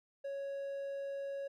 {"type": "tone", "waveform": "triangle", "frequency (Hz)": 554.4, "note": "C#5", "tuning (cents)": 0, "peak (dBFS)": -36, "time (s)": [0.24, 1.48], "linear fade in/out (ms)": 10, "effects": []}